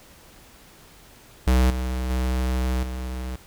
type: tone with level steps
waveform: square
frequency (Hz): 63.4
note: B1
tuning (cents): +46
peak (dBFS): -16 / -25 / -22 / -29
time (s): 1.47-3.36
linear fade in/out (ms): 5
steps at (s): 1.7 / 2.1 / 2.83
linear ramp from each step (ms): 2
effects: pink hiss -50 dBFS RMS until 3.46 s